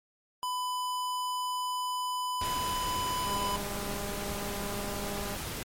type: tone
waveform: square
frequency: 1000 Hz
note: B5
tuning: 21 cents sharp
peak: -31 dBFS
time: 0.43-3.56 s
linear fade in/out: 0 ms
type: noise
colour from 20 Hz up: pink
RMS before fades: -37 dBFS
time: 2.41-5.63 s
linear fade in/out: 2 ms
type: click train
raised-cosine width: 1 ms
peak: -27 dBFS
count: 421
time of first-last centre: 3.27-5.349 s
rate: 202 Hz
effects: MP3 64 kbps